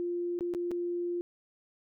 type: tone with dropouts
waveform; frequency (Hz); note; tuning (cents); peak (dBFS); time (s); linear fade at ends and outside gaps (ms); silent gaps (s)
sine; 349.2; F4; 0; -30; 0-1.21; 0; 0.39-0.408 / 0.538-0.548 / 0.71-0.715
effects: none